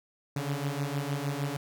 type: beating tone pair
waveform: sawtooth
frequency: 138.59 / 145.09 Hz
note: C#3 / D3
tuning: 0 / -21 cents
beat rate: 6.5 Hz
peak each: -29 dBFS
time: 0.36-1.57 s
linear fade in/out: 5 ms
effects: none